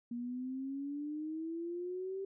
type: exponential sweep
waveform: sine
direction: up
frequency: 236.3 to 392 Hz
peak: -37 dBFS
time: 0.11-2.25 s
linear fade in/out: 5 ms
effects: none